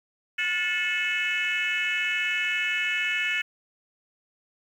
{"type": "tone cluster", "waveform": "sine", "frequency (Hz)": [1436, 1752, 2185, 2603, 2964], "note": ["F6", "A6", "C#7", "E7", "F#7"], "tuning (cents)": [48, -8, -26, -22, 2], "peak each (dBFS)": [-33, -28, -28, -28, -32], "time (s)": [0.38, 3.42], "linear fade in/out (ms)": 10, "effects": ["tanh soft clip ceiling -18 dBFS", "9-bit"]}